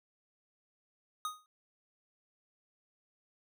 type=tone with exponential decay; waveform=square; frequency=1244.5 Hz; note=D#6; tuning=in tune; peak=-32 dBFS; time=1.25-1.46 s; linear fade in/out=1 ms; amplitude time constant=44 ms; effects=none